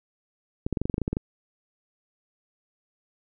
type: clicks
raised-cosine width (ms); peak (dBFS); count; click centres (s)
3; -13; 12; 0.665 / 0.727 / 0.772 / 0.816 / 0.855 / 0.898 / 0.942 / 0.981 / 1.017 / 1.079 / 1.13 / 1.169
effects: none